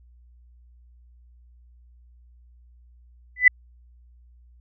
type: tone with exponential growth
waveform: sine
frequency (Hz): 1996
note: B6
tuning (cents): +18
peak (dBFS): -5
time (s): 3.36-3.48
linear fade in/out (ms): 5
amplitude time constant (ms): 24
effects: added 60 Hz sine -50 dBFS peak until 4.6 s